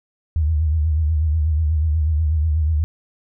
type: tone with vibrato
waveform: sine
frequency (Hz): 77.78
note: D#2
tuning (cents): 0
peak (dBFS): -15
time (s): 0.36-2.84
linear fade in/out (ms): 0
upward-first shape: triangle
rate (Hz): 8.2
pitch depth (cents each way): 110
effects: none